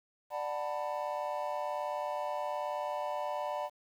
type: chord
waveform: triangle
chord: B minor seventh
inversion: first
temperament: just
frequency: 592.7 / 740.8 / 889 / 987.8 Hz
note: D5 / F#5 / A5 / B5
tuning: +16 / +2 / +18 / 0 cents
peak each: -35 / -38 / -38 / -38 dBFS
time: 0.3-3.7 s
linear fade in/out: 50 ms
effects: 10-bit